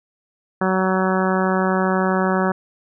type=harmonic tone; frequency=187.7 Hz; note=F#3; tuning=25 cents sharp; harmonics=1 / 2 / 3 / 4 / 5 / 6 / 7 / 8 / 9; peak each=-20 / -23 / -25 / -26 / -27 / -28 / -28 / -29 / -30 dBFS; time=0.61-2.52 s; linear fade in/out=5 ms; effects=none